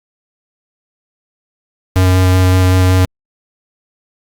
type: tone with vibrato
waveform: square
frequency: 92.4 Hz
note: F#2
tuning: 2 cents flat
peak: -8 dBFS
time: 1.96-3.05 s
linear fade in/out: 0 ms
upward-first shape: square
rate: 5.3 Hz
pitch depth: 8 cents each way
effects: Opus 48 kbps